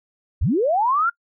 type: linear sweep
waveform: sine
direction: up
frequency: 42.2 to 1429 Hz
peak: -16 dBFS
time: 0.41-1.1 s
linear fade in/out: 10 ms
effects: noise-tail reverb RT60 0.1 s tail -26 dB re dry